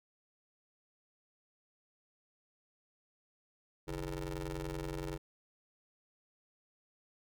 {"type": "ring-modulated tone", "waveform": "20% pulse", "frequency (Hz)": 90.6, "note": "F#2", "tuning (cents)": -36, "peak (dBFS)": -30, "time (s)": [3.87, 5.18], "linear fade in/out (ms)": 20, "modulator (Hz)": 237, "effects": []}